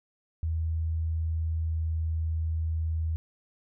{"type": "tone pair in turn", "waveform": "sine", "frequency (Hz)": [80.8, 80.49], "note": ["E2", "E2"], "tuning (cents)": [-34, -41], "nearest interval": "unison", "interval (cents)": 7, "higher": "first", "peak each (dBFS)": -26, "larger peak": "neither", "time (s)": [[0.43, 1.68], [1.68, 3.16]], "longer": "second", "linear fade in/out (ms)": 0, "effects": []}